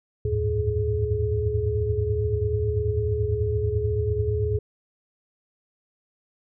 sine tone cluster, 75.8 / 87.2 / 101.1 / 110.2 / 421.7 Hz, D#2 / F2 / G#2 / A2 / G#4, -45 / -2 / -46 / +3 / +26 cents, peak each -28 / -31 / -29 / -27 / -26 dBFS, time 0.25-4.59 s, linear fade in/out 5 ms, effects none

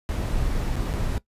brown noise with dropouts, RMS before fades -25 dBFS, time 0.09-1.18 s, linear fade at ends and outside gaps 0 ms, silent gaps 0.756-0.764 / 0.931-0.938 s, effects noise-tail reverb RT60 0.1 s tail -19 dB re dry + resampled to 32000 Hz

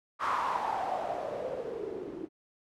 blue noise with low-pass filter sweep, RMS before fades -34 dBFS, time 0.19-2.29 s, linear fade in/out 50 ms, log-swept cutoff 1200 to 320 Hz, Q 6.2, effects none

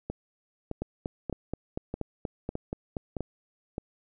two click trains, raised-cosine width 2 ms, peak -18 / -19 dBFS, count 11 / 7, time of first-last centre 0.82-3.207 / 0.1-3.781 s, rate 4.19 / 1.63 Hz, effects none

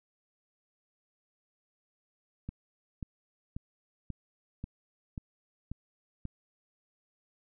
click train, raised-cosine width 5 ms, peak -25 dBFS, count 8, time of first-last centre 2.49-6.253 s, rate 1.86 Hz, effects none

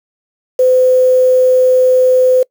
sine tone with quantisation, 510 Hz, C5, 44 cents flat, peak -6 dBFS, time 0.59-2.43 s, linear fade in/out 5 ms, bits 5, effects noise-tail reverb RT60 0.1 s tail -25 dB re dry

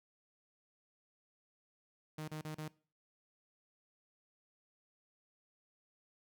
sawtooth tone bursts, 154.6 Hz, D#3, 11 cents flat, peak -37 dBFS, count 4, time 2.18-2.682 s, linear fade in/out 5 ms, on 100 ms, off 34 ms, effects noise-tail reverb RT60 0.4 s tail -21 dB re dry

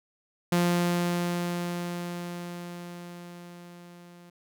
sawtooth tone with level ramp, 174.6 Hz, F3, in tune, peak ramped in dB -17 to -45 dBFS, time 0.52-4.3 s, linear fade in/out 5 ms, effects none

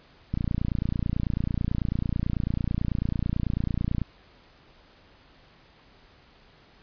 click train, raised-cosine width 5 ms, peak -14 dBFS, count 108, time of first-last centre 0.34-4.017 s, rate 29.1 Hz, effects pink hiss -56 dBFS RMS until 6.82 s + resampled to 11025 Hz

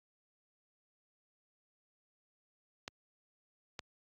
clicks, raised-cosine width 0.2 ms, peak -23 dBFS, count 2, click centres 2.879 / 3.792 s, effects high-pass 60 Hz 12 dB/octave + Opus 48 kbps

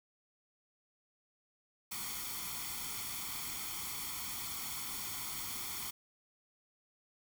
white noise with comb filter, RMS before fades -41 dBFS, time 1.91-5.91 s, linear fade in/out 10 ms, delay 0.9 ms, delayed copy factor +0.7, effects none

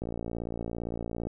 click train, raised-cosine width 2 ms, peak -21 dBFS, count 73, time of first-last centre 0.02-1.27 s, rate 57.6 Hz, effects none

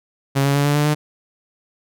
sawtooth tone with pitch steps, 137.8 / 140.21 / 142.66 / 145.15 / 147.69 / 150.27 Hz, C#3 / C#3 / D3 / D3 / D3 / D3, -10 / +20 / -50 / -20 / +10 / +40 cents, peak -11 dBFS, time 0.35-0.95 s, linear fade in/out 20 ms, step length 100 ms, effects none

